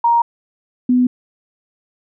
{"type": "tone pair in turn", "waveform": "sine", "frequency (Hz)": [938, 249.4], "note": ["A#5", "B3"], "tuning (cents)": [11, 17], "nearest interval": "octave + major seventh", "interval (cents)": 2294, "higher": "first", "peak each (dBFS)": -10, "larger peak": "neither", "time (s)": [[0.04, 0.22], [0.89, 1.07]], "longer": "neither", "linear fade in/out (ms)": 5, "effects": []}